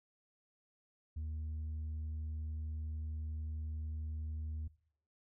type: tone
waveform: sine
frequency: 77.78 Hz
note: D#2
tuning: in tune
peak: -35 dBFS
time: 1.16-4.68 s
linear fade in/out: 10 ms
effects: noise-tail reverb RT60 0.6 s tail -22 dB re dry + tanh soft clip ceiling -37 dBFS